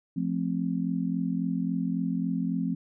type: chord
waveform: sine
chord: F major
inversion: none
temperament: just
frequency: 174.61 / 218.3 / 261.9 Hz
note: F3 / A3 / C4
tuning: 0 / -13 / +2 cents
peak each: -29 / -32 / -30 dBFS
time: 0.16-2.75 s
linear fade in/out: 10 ms
effects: none